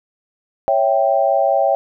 sine chord, C# diminished, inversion none, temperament equal, 554.4 / 659.3 / 784 Hz, C#5 / E5 / G5, 0 / 0 / 0 cents, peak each -17 dBFS, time 0.68-1.75 s, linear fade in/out 0 ms, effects none

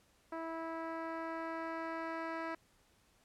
10% pulse tone with low-pass filter sweep, 326.9 Hz, E4, 14 cents flat, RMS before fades -41 dBFS, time 0.32-2.55 s, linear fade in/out 5 ms, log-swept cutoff 1200 to 2300 Hz, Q 0.75, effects pink hiss -70 dBFS RMS until 3.24 s + low-pass 12000 Hz 12 dB/octave

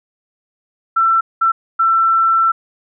sine tone bursts at uneven times, 1340 Hz, E6, 28 cents sharp, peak -10 dBFS, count 3, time 0.96-1.21 / 1.41-1.52 / 1.79-2.52 s, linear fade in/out 10 ms, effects none

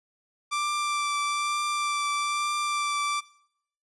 sawtooth tone with vibrato, 1174.7 Hz, D6, in tune, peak -22 dBFS, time 0.51-3.21 s, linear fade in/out 20 ms, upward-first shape triangle, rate 1.1 Hz, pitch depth 15 cents each way, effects noise-tail reverb RT60 0.7 s tail -21 dB re dry + resampled to 24000 Hz

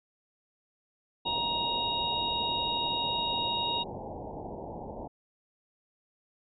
white low-pass noise, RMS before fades -40 dBFS, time 1.25-5.08 s, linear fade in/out 10 ms, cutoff 910 Hz, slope 96 dB/octave
harmonic tone, 941 Hz, A#5, 16 cents sharp, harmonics 1 / 3 / 4, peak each -32 / -37 / -31 dBFS, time 1.25-3.84 s, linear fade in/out 20 ms
effects none

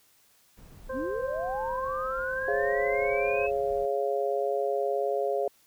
brown noise, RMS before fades -48 dBFS, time 0.57-3.86 s, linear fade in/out 5 ms
harmonic tone, 523.3 Hz, C5, in tune, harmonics 1 / 2 / 3, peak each -32 / -40 / -42 dBFS, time 0.89-3.47 s, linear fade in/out 10 ms
sine linear sweep, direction up, 221.6 to 2617 Hz, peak -31 dBFS, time 0.92-3.51 s, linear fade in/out 50 ms
sine chord, Db major, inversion second, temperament just, 415.8 / 554.4 / 693 Hz, Ab4 / Db5 / F5, +2 / 0 / -14 cents, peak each -29 / -29 / -31 dBFS, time 2.48-5.48 s, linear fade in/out 2 ms
effects white hiss -63 dBFS RMS until 5.66 s

